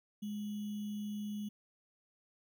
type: tone with sample-and-hold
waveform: sine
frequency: 208 Hz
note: G#3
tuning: 3 cents sharp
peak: -37 dBFS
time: 0.22-1.49 s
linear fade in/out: 10 ms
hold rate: 3150 Hz
effects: none